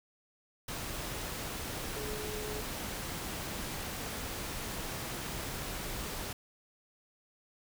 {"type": "tone in noise", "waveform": "sine", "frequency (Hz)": 424.9, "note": "G#4", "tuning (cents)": 40, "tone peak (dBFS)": -40, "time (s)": [1.96, 2.61], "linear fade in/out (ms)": 5, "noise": "pink", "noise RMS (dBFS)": -39, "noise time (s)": [0.68, 6.33], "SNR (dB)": -4, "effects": []}